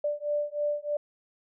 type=beating tone pair; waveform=sine; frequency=587.3 / 590.5 Hz; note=D5 / D5; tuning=0 / +9 cents; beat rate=3.2 Hz; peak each=-30 dBFS; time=0.04-0.97 s; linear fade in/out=5 ms; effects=none